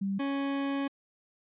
sine / 40% pulse tone pair in turn, 196 / 277.2 Hz, G3 / C#4, 0 / 0 cents, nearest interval tritone, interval 600 cents, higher second, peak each -28 dBFS, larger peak neither, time 0.01-0.19 / 0.19-0.88 s, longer second, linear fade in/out 10 ms, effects resampled to 8000 Hz

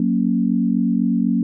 sine chord, F# major, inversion none, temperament equal, 185 / 233.1 / 277.2 Hz, F#3 / A#3 / C#4, 0 / 0 / 0 cents, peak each -20 / -18 / -22 dBFS, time 0-1.43 s, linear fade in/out 2 ms, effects none

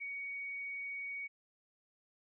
sine tone, 2242 Hz, C#7, 19 cents sharp, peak -39 dBFS, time 0-1.28 s, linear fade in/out 20 ms, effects none

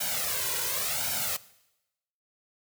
white noise with flanger, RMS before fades -30 dBFS, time 0-1.37 s, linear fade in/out 10 ms, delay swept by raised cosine 1.3 to 2.05 ms, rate 0.91 Hz, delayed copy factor +0.85, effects noise-tail reverb RT60 0.9 s tail -19 dB re dry + high-pass 80 Hz 12 dB/octave

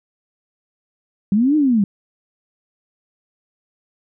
sine linear two-way sweep, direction up then down, 189.2 to 312.6 to 189.2 Hz, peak -12 dBFS, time 1.32-1.84 s, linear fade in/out 2 ms, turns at 1.56 s, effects none

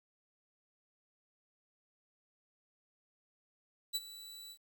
sawtooth tone with ADSR envelope, 3951 Hz, B7, in tune, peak -28 dBFS, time 3.93-4.58 s, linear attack 25 ms, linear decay 36 ms, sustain -17 dB, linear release 71 ms, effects 11-bit

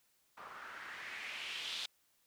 blue noise with low-pass filter sweep, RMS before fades -45 dBFS, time 0.37-1.86 s, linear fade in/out 5 ms, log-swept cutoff 1100 to 3800 Hz, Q 3, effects white hiss -74 dBFS RMS until 2.26 s

